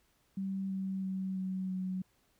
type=tone with pitch steps; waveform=sine; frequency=193.1 / 191.32 / 189.56 / 187.82 / 186.09 Hz; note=G3 / G3 / F#3 / F#3 / F#3; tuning=-26 / -42 / +42 / +26 / +10 cents; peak=-33 dBFS; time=0.37-2.02 s; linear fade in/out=5 ms; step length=330 ms; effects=pink hiss -72 dBFS RMS until 2.39 s